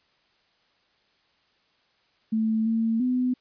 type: tone with pitch steps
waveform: sine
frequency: 220.6 / 225.5 / 251.6 Hz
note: A3 / A3 / B3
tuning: +5 / +43 / +32 cents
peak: -21 dBFS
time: 2.32-3.34 s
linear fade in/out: 10 ms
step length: 340 ms
effects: white hiss -66 dBFS RMS until 3.4 s + resampled to 11025 Hz